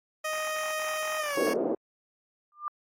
15% pulse tone with pitch glide, 622.3 to 554.4 Hz, D#5 to C#5, 0 to 0 cents, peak -23 dBFS, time 0.24-1.54 s, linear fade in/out 10 ms, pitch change -200 cents, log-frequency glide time 1.19-1.37 s
white band-pass noise, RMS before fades -28 dBFS, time 1.37-1.75 s, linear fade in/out 5 ms, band 280 to 530 Hz, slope 24 dB/octave
sine tone with exponential growth, 1196 Hz, D6, 31 cents sharp, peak -26 dBFS, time 2.52-2.68 s, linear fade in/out 1 ms, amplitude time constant 34 ms
effects AAC 48 kbps

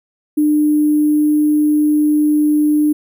sine tone with sample-and-hold, 300.1 Hz, D4, 38 cents sharp, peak -10 dBFS, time 0.37-2.93 s, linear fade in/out 10 ms, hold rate 11025 Hz, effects none

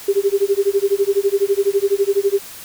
sine tone with tremolo, 397.7 Hz, G4, 25 cents sharp, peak -10 dBFS, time 0.08-2.4 s, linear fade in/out 5 ms, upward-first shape sine, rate 12 Hz, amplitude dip 100%, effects white hiss -36 dBFS RMS until 2.64 s

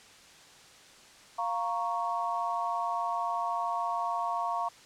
sine chord, Bb minor, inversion second, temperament equal, 698.5 / 932.3 / 1108.7 Hz, F5 / Bb5 / Db6, 0 / 0 / 0 cents, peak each -33 dBFS, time 1.38-4.69 s, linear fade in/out 10 ms, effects white hiss -54 dBFS RMS until 4.85 s + low-pass 7000 Hz 12 dB/octave

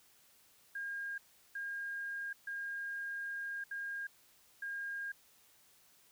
sine tone bursts at uneven times, 1617 Hz, G#6, 47 cents flat, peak -38 dBFS, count 5, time 0.75-1.18 / 1.55-2.33 / 2.47-3.64 / 3.71-4.07 / 4.62-5.12 s, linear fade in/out 5 ms, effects white hiss -66 dBFS RMS until 6.11 s

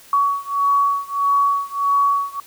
sine beating tone pair, 1125 / 1126.6 Hz, C#6 / C#6, +25 / +28 cents, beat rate 1.6 Hz, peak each -18 / -19 dBFS, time 0.13-2.4 s, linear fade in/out 2 ms, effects white hiss -46 dBFS RMS until 2.46 s

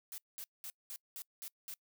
blue noise bursts, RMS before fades -45 dBFS, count 7, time 0.12-1.74 s, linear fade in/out 0 ms, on 60 ms, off 200 ms, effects noise-tail reverb RT60 0.1 s tail -25 dB re dry

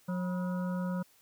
harmonic tone with a mistuned harmonic, 180.7 Hz, F#3, 41 cents flat, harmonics 1 / 3 / 5 / 7 / 8, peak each -31 / -41 / -45 / -48 / -49 dBFS, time 0.08-1.03 s, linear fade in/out 10 ms, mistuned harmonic 5, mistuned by +120 cents, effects white hiss -64 dBFS RMS until 1.21 s

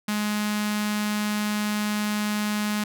sawtooth tone with notch filter, 209.9 Hz, G#3, 19 cents sharp, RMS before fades -26 dBFS, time 0.08-2.84 s, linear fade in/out 5 ms, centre 470 Hz, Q 0.55, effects none

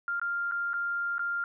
sine tone with dropouts, 1396.9 Hz, F6, in tune, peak -28 dBFS, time 0.08-1.44 s, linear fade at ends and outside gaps 1 ms, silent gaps 0.197-0.215 / 0.513-0.52 / 0.733-0.74 / 1.182-1.193 s, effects none

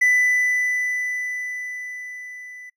triangle tone with level ramp, 1992 Hz, B6, 14 cents sharp, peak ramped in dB -12 to -36 dBFS, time 0.01-2.7 s, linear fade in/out 10 ms, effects noise-tail reverb RT60 0.1 s tail -20 dB re dry

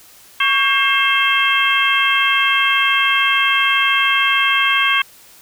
harmonic tone with a mistuned harmonic, 533 Hz, C5, 32 cents sharp, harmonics 2 / 3 / 4 / 5 / 6, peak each -19 / -19 / -19 / -19 / -19 dBFS, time 0.4-5.02 s, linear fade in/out 5 ms, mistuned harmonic 2, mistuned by +84 cents, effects white hiss -45 dBFS RMS until 5.41 s

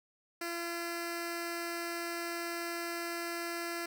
10% pulse tone with notch filter, 340.9 Hz, F4, 42 cents flat, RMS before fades -38 dBFS, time 0.41-3.86 s, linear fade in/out 5 ms, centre 900 Hz, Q 1.7, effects none

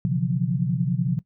sine tone cluster, 126.7 / 142.4 / 170.1 / 180.5 Hz, B2 / C#3 / F3 / F#3, +45 / +47 / -45 / -43 cents, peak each -26 dBFS, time 0.05-1.19 s, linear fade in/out 0 ms, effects noise-tail reverb RT60 0.1 s tail -18 dB re dry

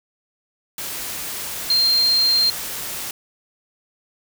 sine tone in noise, 4186 Hz, C8, in tune, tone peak -14 dBFS, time 1.7-2.5 s, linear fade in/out 2 ms, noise white, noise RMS -29 dBFS, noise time 0.78-3.11 s, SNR +12 dB, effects none

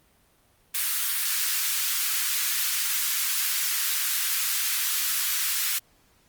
white high-pass noise, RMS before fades -26 dBFS, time 0.74-5.79 s, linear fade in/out 10 ms, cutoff 1300 Hz, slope 24 dB/octave, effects pink hiss -62 dBFS RMS until 6.28 s + Opus 32 kbps

